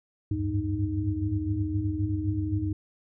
sine tone cluster, 73.7 / 94.4 / 102 / 106 / 309.5 Hz, D2 / F#2 / G#2 / G#2 / D#4, +7 / +35 / -31 / +36 / -9 cents, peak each -36 / -30 / -32 / -35 / -30 dBFS, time 0.31-2.73 s, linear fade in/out 5 ms, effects none

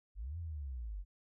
sine linear two-way sweep, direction up then down, 43.65 to 87.1 to 43.65 Hz, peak -39 dBFS, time 0.15-1.05 s, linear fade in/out 50 ms, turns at 0.38 s, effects none

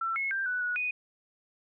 sine tone with pitch steps, 1342 / 2179 / 1579 / 1486 / 1462 / 2484 Hz, E6 / C#7 / G6 / F#6 / F#6 / D#7, +31 / -30 / +12 / +7 / -21 / -3 cents, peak -28 dBFS, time 0.01-0.91 s, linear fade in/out 5 ms, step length 150 ms, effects none

